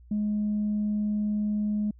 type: tone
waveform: sine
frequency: 209.7 Hz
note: G#3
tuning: 17 cents sharp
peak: -23 dBFS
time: 0.11-1.91 s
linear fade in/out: 5 ms
effects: tanh soft clip ceiling -21 dBFS + added 60 Hz sine -49 dBFS peak until 1.99 s